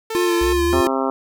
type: tone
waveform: sawtooth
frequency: 445.5 Hz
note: A4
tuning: 22 cents sharp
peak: -20 dBFS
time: 0.1-0.53 s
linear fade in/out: 5 ms
type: tone with vibrato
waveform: square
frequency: 349.2 Hz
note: F4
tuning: in tune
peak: -17 dBFS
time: 0.15-0.87 s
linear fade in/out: 0 ms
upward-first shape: sine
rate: 3.5 Hz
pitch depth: 27 cents each way
type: linear sweep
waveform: sine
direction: up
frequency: 57.8 to 82.4 Hz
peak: -22 dBFS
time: 0.41-0.81 s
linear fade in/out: 5 ms
type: harmonic tone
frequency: 133.6 Hz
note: C3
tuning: 36 cents sharp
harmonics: 2 / 3 / 4 / 5 / 6 / 7 / 8 / 9 / 10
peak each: -23 / -25 / -26 / -27 / -28 / -28 / -29 / -30 / -30 dBFS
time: 0.73-1.1 s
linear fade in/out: 0 ms
effects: none